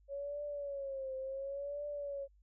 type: tone with vibrato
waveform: sine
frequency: 554.4 Hz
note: C#5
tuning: in tune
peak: -38 dBFS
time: 0.08-2.28 s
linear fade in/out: 50 ms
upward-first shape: triangle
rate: 0.7 Hz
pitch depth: 100 cents each way
effects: added 50 Hz sine -63 dBFS peak until 2.42 s